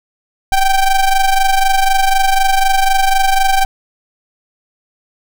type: ring-modulated tone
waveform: square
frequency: 392 Hz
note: G4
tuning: in tune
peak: -7 dBFS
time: 0.52-3.65 s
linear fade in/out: 2 ms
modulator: 380 Hz
effects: none